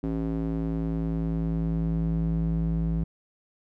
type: tone with band-pass filter sweep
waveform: square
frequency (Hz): 55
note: A1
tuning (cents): 0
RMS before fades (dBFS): -27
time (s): 0.03-3.04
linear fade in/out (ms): 5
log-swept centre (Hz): 270 to 140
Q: 2
effects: none